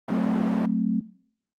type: band-pass noise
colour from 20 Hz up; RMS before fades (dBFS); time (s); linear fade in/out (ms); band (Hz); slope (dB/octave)
white; -33; 0.08-0.66; 5; 190 to 810; 12
type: chord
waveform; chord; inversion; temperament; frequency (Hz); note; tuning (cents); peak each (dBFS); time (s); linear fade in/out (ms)
sine; F# diminished; none; equal; 185 / 220 / 261.6; F#3 / A3 / C4; 0 / 0 / 0; -26 / -25 / -28; 0.1-1.01; 10
effects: noise-tail reverb RT60 0.6 s tail -20 dB re dry + Opus 32 kbps